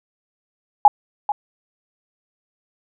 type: tone with echo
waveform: sine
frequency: 830.6 Hz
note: G#5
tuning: in tune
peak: -4 dBFS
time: 0.85-0.88 s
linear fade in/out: 2 ms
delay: 440 ms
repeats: 1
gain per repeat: -13 dB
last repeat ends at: 1.32 s
effects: none